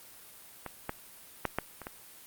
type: clicks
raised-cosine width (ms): 0.5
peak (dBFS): -22 / -17 / -13 / -13 / -27 / -23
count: 6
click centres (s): 0.663 / 0.894 / 1.453 / 1.586 / 1.817 / 1.869
effects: white hiss -52 dBFS RMS until 2.26 s + Opus 32 kbps